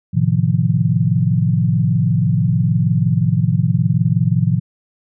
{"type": "chord", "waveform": "sine", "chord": "F dominant seventh", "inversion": "first", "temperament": "equal with one note detuned", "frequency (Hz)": [110, 129.31, 155.56, 174.61], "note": ["A2", "C3", "Eb3", "F3"], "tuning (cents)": [0, -20, 0, 0], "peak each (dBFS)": -18, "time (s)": [0.13, 4.6], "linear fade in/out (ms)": 20, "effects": []}